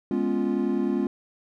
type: chord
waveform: triangle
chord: C# dominant seventh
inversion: second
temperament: equal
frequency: 207.7 / 246.9 / 277.2 / 349.2 Hz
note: G#3 / B3 / C#4 / E#4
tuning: 0 / 0 / 0 / 0 cents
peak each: -26 dBFS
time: 0.11-1.07 s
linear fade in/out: 2 ms
effects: none